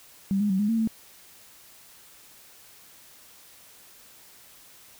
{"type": "tone with pitch steps", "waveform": "sine", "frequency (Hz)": [195.3, 207.3, 189.9, 207.8, 226.9, 222.6], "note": ["G3", "G#3", "F#3", "G#3", "A#3", "A3"], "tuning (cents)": [-6, -3, 45, 1, -47, 20], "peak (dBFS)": -21, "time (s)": [0.31, 0.874], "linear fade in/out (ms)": 0, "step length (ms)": 94, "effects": ["white hiss -52 dBFS RMS until 4.99 s"]}